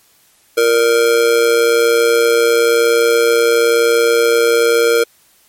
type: tone with amplitude modulation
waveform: square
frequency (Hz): 466.2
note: A#4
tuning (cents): 0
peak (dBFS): -7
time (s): 0.57-5.04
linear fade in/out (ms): 10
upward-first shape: sine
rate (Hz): 121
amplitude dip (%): 65
effects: white hiss -52 dBFS RMS until 5.48 s + MP3 64 kbps